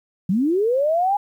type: linear sweep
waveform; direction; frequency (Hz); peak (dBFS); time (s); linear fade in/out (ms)
sine; up; 169.9 to 830.6; -16; 0.29-1.17; 5
effects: 9-bit